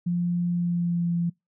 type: tone with pitch glide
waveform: sine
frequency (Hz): 174.61 to 171.31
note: F3 to F3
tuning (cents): 0 to -33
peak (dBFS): -22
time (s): 0.06-1.3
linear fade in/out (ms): 10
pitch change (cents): -33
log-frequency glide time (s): 0.5-1.14
effects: noise-tail reverb RT60 0.2 s tail -26 dB re dry